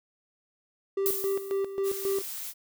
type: tone with tremolo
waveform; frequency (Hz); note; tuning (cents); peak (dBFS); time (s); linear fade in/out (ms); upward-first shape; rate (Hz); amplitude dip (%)
triangle; 391.7; G4; -1; -23; 0.97-2.22; 5; square; 3.7; 70
type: noise with exponential decay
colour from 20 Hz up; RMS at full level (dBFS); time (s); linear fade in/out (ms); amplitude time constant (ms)
violet; -27; 1.06-1.85; 0; 170
type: noise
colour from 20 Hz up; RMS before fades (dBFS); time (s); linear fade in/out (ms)
blue; -37; 1.83-2.54; 50
effects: none